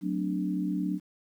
sine tone cluster, 185.1 / 222.7 / 256.8 / 295.3 Hz, F#3 / A3 / C4 / D4, +1 / +21 / -32 / +10 cents, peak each -30 / -38 / -37 / -31 dBFS, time 0.01-1 s, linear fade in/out 50 ms, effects 10-bit

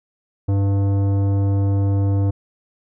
sine tone with tanh clipping, 99 Hz, G2, 18 cents sharp, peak -17 dBFS, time 0.48-2.31 s, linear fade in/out 10 ms, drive 14 dB, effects none

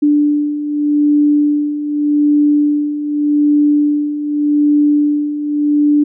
sine beating tone pair, 293.7 / 294.54 Hz, D4 / D4, 0 / +5 cents, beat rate 0.84 Hz, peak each -17 / -11 dBFS, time 0.02-6.04 s, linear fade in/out 10 ms, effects none

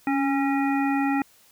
harmonic tone with a mistuned harmonic, 272.7 Hz, C#4, 28 cents flat, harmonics 1 / 3 / 5 / 7 / 9, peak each -22 / -27 / -34 / -33 / -35 dBFS, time 0.07-1.22 s, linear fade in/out 2 ms, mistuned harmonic 1, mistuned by +38 cents, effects white hiss -57 dBFS RMS until 1.51 s

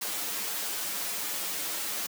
white noise with comb filter, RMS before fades -33 dBFS, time 0.01-2.07 s, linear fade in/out 10 ms, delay 7.8 ms, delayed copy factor -0.85, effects high-pass 200 Hz 12 dB/octave

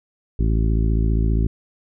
harmonic tone, 55 Hz, A1, in tune, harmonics 1 / 2 / 3 / 4 / 5 / 6 / 7, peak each -17 / -23 / -27 / -29 / -31 / -33 / -34 dBFS, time 0.39-1.47 s, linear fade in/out 5 ms, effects none

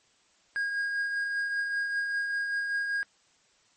triangle tone with tremolo, 1631 Hz, G#6, 32 cents flat, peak -24 dBFS, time 0.56-3.03 s, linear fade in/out 0 ms, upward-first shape triangle, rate 5.1 Hz, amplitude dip 40%, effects white hiss -65 dBFS RMS until 3.76 s + MP3 32 kbps

